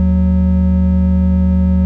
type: tone pair together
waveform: triangle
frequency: 77.32 / 183.9 Hz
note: D#2 / F#3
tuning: -10 / -10 cents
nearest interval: octave + minor third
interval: 1500 cents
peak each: -10 dBFS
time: 0-1.85 s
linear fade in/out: 0 ms
effects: none